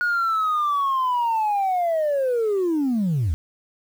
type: linear sweep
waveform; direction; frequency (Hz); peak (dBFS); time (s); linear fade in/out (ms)
sine; down; 1453 to 69.3; -17; 0.01-3.34; 0
effects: tanh soft clip ceiling -17 dBFS + 8-bit